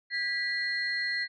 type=tone cluster; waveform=sine; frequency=1635 / 1960 / 4214 Hz; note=G#6 / B6 / C8; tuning=-28 / -14 / +12 cents; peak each=-37 / -29 / -34 dBFS; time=0.1-1.28 s; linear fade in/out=50 ms; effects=tanh soft clip ceiling -19 dBFS